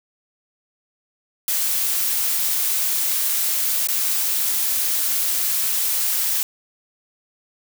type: noise with dropouts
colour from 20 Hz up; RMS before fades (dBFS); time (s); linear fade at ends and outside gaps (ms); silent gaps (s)
blue; -21; 1.48-6.43; 1; 3.872-3.886
effects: none